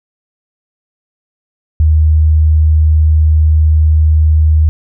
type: tone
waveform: sine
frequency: 77.7 Hz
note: D#2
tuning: 2 cents flat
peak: -5 dBFS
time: 1.8-4.69 s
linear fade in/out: 0 ms
effects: none